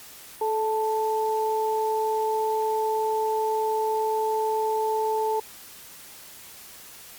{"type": "tone pair together", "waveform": "sine", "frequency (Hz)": [434.7, 881], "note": ["A4", "A5"], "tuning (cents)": [-21, 2], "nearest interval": "octave", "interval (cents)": 1223, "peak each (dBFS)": -25, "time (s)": [0.41, 5.4], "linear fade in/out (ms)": 5, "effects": ["white hiss -45 dBFS RMS until 7.18 s", "Opus 48 kbps"]}